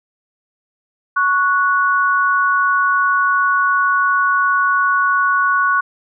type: tone pair together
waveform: sine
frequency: 1112 / 1469.2 Hz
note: C#6 / F#6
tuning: +5 / -13 cents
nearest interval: perfect fourth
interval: 482 cents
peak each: -15 dBFS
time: 1.16-5.81 s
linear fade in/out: 10 ms
effects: none